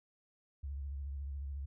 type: tone with vibrato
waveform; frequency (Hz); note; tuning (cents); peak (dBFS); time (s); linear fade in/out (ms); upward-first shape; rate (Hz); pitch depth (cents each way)
sine; 69.7; C#2; +10; -38; 0.63-1.66; 10; sine; 14; 77
effects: none